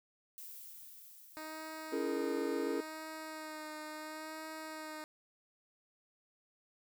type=noise with exponential decay; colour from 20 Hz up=violet; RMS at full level=-48 dBFS; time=0.38-4.25 s; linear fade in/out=0 ms; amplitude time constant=840 ms
type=tone with vibrato; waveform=10% pulse; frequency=311.1 Hz; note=D#4; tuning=in tune; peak=-35 dBFS; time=1.37-5.04 s; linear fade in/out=0 ms; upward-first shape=sine; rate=0.72 Hz; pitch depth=24 cents each way
type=chord; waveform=triangle; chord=A# half-diminished seventh; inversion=first; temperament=just; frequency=279.7 / 335.6 / 419.5 / 466.2 Hz; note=C#4 / E4 / G#4 / A#4; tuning=+16 / +31 / +17 / 0 cents; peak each=-37 dBFS; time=1.92-2.81 s; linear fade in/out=10 ms
effects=none